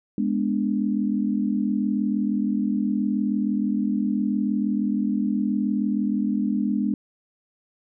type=chord; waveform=sine; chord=G# diminished; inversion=none; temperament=equal; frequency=207.7 / 246.9 / 293.7 Hz; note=G#3 / B3 / D4; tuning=0 / 0 / 0 cents; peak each=-23 / -26 / -27 dBFS; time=0.18-6.94 s; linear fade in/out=2 ms; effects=none